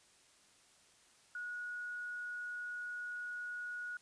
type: tone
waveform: sine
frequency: 1455 Hz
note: F#6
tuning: 29 cents flat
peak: -40 dBFS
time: 1.35-3.97 s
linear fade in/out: 2 ms
effects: white hiss -66 dBFS RMS until 4.01 s + resampled to 22050 Hz